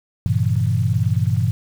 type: chord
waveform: sine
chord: G diminished seventh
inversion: none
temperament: equal with one note detuned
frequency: 98 / 116.54 / 136.21 / 164.81 Hz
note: G2 / Bb2 / Db3 / Fb3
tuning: 0 / 0 / -30 / 0 cents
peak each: -20 / -19 / -24 / -24 dBFS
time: 0.26-1.51 s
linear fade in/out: 0 ms
effects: 7-bit